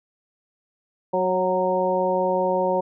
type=harmonic tone with a mistuned harmonic; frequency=185 Hz; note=F#3; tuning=in tune; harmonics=1 / 2 / 3 / 4 / 5; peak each=-30 / -26 / -22 / -29 / -25 dBFS; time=1.13-2.81 s; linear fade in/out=10 ms; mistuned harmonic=3; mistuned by=-18 cents; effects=none